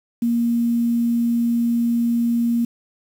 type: tone with quantisation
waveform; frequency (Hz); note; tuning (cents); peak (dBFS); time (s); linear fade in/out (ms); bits
sine; 235; A#3; +14; -16; 0.22-2.65; 5; 7
effects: none